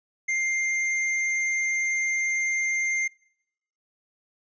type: tone with hard clipping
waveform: triangle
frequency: 2103 Hz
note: C7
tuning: 8 cents sharp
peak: -25 dBFS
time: 0.28-3.08 s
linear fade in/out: 10 ms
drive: 15 dB
effects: noise-tail reverb RT60 0.8 s tail -25 dB re dry + resampled to 16000 Hz